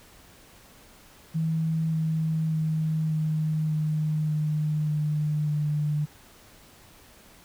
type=tone with pitch steps; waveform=sine; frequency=160.7 / 159.04 / 157.39 / 155.76 / 154.15 / 152.56 / 150.98 / 149.42 Hz; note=E3 / D#3 / D#3 / D#3 / D#3 / D#3 / D3 / D3; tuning=-44 / +38 / +20 / +2 / -16 / -34 / +48 / +30 cents; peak=-23 dBFS; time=1.34-6.06 s; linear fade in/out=20 ms; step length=590 ms; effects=pink hiss -53 dBFS RMS until 7.44 s